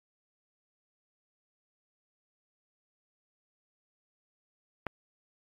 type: click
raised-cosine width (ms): 0.5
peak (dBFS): -17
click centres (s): 4.867
effects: AAC 48 kbps